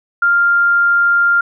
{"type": "tone", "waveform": "sine", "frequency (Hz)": 1396.9, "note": "F6", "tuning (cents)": 0, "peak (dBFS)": -9, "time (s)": [0.22, 1.41], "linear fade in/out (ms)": 5, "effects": []}